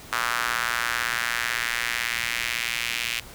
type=tone with high-pass filter sweep; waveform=square; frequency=59 Hz; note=A#1; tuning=22 cents sharp; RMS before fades=-27 dBFS; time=0.12-3.2 s; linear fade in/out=5 ms; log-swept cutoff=1300 to 2500 Hz; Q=2.4; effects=pink hiss -44 dBFS RMS until 3.34 s